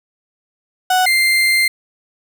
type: tone pair in turn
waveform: 35% pulse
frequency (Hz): 740 / 2093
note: F#5 / C7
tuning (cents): 0 / 0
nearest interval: octave + tritone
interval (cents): 1800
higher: second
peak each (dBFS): -10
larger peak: neither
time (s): 0.9-1.06 / 1.06-1.68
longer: second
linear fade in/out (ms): 5
effects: none